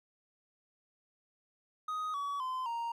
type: tone with pitch steps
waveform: triangle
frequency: 1251 / 1134 / 1027.9 / 931.8 Hz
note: D#6 / C#6 / C6 / A#5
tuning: +9 / +39 / -31 / -1 cents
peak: -32 dBFS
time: 1.88-2.92 s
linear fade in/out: 5 ms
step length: 260 ms
effects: none